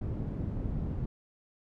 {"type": "low-pass noise", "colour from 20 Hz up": "white", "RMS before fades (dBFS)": -34, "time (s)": [0.01, 1.06], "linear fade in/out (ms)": 5, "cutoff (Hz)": 150, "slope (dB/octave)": 12, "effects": []}